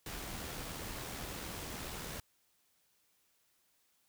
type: noise with amplitude modulation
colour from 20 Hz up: pink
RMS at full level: -42 dBFS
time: 0.06-2.2 s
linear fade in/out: 2 ms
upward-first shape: sine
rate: 79.2 Hz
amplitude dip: 30%
effects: white hiss -74 dBFS RMS until 4.08 s